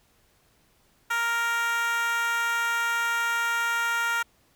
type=tone with high-pass filter; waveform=10% pulse; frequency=466.2 Hz; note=A#4; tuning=in tune; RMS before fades=-26 dBFS; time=1.1-4.23 s; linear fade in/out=10 ms; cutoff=1200 Hz; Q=4.6; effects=pink hiss -64 dBFS RMS until 4.55 s